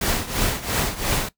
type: noise with tremolo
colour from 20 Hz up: pink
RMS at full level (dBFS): -20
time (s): 0.01-1.29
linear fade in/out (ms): 5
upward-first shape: triangle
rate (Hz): 2.9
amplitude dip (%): 85
effects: noise-tail reverb RT60 0.1 s tail -17 dB re dry